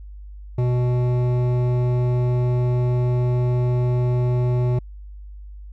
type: tone with hard clipping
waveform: triangle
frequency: 123.47 Hz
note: B2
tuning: in tune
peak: -19 dBFS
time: 0.58-4.79 s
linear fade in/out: 5 ms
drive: 16 dB
effects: added 50 Hz sine -35 dBFS peak until 5.72 s